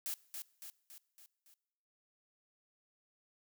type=noise with echo; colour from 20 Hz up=blue; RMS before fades=-39 dBFS; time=0.06-0.14 s; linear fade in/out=0 ms; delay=280 ms; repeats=5; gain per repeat=-5 dB; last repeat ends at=1.54 s; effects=noise-tail reverb RT60 1.0 s tail -22 dB re dry